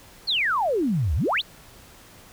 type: exponential two-way sweep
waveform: sine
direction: down then up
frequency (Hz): 4566 to 65.41 to 4566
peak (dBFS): -20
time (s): 0.27-1.42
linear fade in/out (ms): 20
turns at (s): 1.15
effects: pink hiss -49 dBFS RMS until 2.32 s